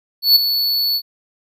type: tone with ADSR envelope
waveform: square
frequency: 4435 Hz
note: C#8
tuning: in tune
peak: -6 dBFS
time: 0.22-1.02 s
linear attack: 140 ms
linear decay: 8 ms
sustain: -10 dB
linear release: 63 ms
effects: none